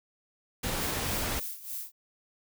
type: noise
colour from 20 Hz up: pink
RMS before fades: -32 dBFS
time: 0.63-1.4 s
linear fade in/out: 10 ms
type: noise with tremolo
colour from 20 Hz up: violet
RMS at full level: -36 dBFS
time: 0.77-1.92 s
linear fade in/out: 50 ms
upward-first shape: sine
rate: 3.3 Hz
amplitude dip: 75%
effects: none